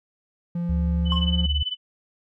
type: tone with pitch glide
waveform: triangle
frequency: 172.4 to 175.21 Hz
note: F3 to F3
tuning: -22 to +6 cents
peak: -22 dBFS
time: 0.55-1.46 s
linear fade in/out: 5 ms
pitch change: +28 cents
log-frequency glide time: 1.06-1.26 s
type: tone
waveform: sine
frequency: 73 Hz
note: D2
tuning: 10 cents flat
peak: -21 dBFS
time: 0.69-1.63 s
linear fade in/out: 5 ms
type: tone with tremolo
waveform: sine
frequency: 2999 Hz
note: F#7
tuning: 23 cents sharp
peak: -22 dBFS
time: 1.05-1.77 s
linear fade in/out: 50 ms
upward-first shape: sine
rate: 18 Hz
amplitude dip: 90%
type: tone with exponential decay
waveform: triangle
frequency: 1069 Hz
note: C6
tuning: 37 cents sharp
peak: -23 dBFS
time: 1.12-1.36 s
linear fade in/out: 1 ms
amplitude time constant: 51 ms
effects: none